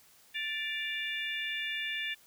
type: harmonic tone with a mistuned harmonic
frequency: 587 Hz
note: D5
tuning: 1 cent flat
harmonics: 3 / 4 / 5 / 6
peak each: -37 / -38 / -39 / -40 dBFS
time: 0.34-2.15 s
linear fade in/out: 20 ms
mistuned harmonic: 5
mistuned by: -67 cents
effects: white hiss -61 dBFS RMS until 2.26 s